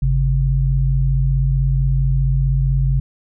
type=tone pair together; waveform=sine; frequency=50.48 / 135 Hz; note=G#1 / C#3; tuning=-48 / -45 cents; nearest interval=octave + perfect fourth; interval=1703 cents; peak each=-16 dBFS; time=0.02-3 s; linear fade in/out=5 ms; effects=none